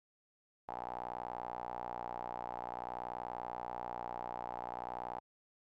sawtooth tone with band-pass filter, 60.5 Hz, B1, 35 cents flat, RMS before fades -43 dBFS, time 0.68-5.2 s, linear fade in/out 10 ms, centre 830 Hz, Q 6.1, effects none

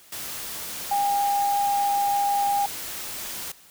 sine tone in noise, 807 Hz, G#5, 50 cents flat, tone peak -20 dBFS, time 0.91-2.66 s, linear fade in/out 5 ms, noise white, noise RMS -34 dBFS, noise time 0.12-3.52 s, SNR +11 dB, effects white hiss -52 dBFS RMS until 3.7 s

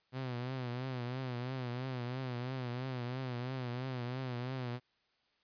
sawtooth tone with vibrato, 126.2 Hz, B2, 38 cents sharp, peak -33 dBFS, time 0.12-4.8 s, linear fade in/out 50 ms, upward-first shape triangle, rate 3 Hz, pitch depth 96 cents each way, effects white hiss -75 dBFS RMS until 5.43 s + resampled to 11025 Hz

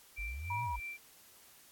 sine tone with tremolo, 2349 Hz, D7, in tune, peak -39 dBFS, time 0.16-0.98 s, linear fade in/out 20 ms, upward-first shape sine, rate 3.2 Hz, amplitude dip 80%
sine exponential two-way sweep, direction up then down, 47.01 to 124.4 to 47.01 Hz, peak -39 dBFS, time 0.18-0.8 s, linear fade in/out 10 ms, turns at 0.64 s
sine tone, 962 Hz, B5, 46 cents flat, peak -35 dBFS, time 0.5-0.76 s, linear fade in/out 5 ms
effects white hiss -60 dBFS RMS until 1.71 s + AAC 64 kbps

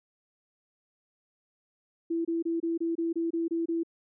sine tone bursts, 332.7 Hz, E4, 16 cents sharp, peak -26 dBFS, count 10, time 2.1-3.834 s, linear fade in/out 10 ms, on 150 ms, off 26 ms, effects none

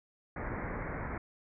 pink low-pass noise, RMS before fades -38 dBFS, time 0.36-1.18 s, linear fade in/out 5 ms, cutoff 2200 Hz, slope 96 dB/octave, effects none

